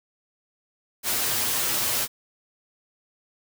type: noise with comb filter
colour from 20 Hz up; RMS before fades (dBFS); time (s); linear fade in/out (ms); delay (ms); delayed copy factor
white; -25; 1.03-2.08; 50; 8.3; +0.65
effects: none